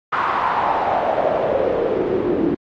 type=noise with band-pass filter sweep; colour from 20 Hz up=pink; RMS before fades=-19 dBFS; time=0.12-2.55 s; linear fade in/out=10 ms; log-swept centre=1200 to 310 Hz; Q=4.1; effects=low-pass 3000 Hz 12 dB/octave + AAC 48 kbps